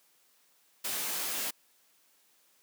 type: noise with comb filter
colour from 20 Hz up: white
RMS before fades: -34 dBFS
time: 0.84-1.51 s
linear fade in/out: 10 ms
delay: 18 ms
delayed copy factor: +0.95
effects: white hiss -67 dBFS RMS until 2.62 s + high-pass 200 Hz 12 dB/octave